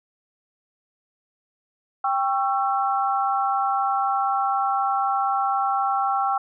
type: tone cluster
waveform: sine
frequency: 790 / 1107 / 1338 Hz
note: G5 / C#6 / E6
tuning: +13 / -3 / +25 cents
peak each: -22 / -27 / -25 dBFS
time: 2.04-6.38 s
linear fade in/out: 5 ms
effects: none